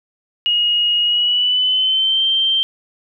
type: tone with pitch glide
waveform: sine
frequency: 2879 to 3140 Hz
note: F#7 to G7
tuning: -48 to +2 cents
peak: -13 dBFS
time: 0.46-2.63 s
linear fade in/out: 0 ms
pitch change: +150 cents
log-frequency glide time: 1.03-2.23 s
effects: none